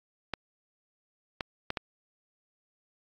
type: clicks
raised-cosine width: 0.3 ms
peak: -15 dBFS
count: 4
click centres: 0.337 / 1.408 / 1.704 / 1.772 s
effects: AAC 48 kbps